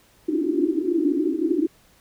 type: band-pass noise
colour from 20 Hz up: white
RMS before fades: -22 dBFS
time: 0.28-1.67 s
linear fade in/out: 5 ms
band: 280 to 360 Hz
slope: 96 dB/octave
effects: pink hiss -57 dBFS RMS until 2 s